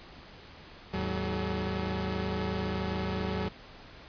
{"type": "tone cluster", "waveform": "sawtooth", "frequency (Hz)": [79.1, 106.7, 188.6, 427.8], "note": ["D#2", "G#2", "F#3", "A4"], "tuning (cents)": [29, 47, 33, -49], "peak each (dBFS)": [-32, -35, -29, -34], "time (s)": [0.93, 3.49], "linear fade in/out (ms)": 10, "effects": ["pink hiss -50 dBFS RMS until 4.08 s", "resampled to 11025 Hz"]}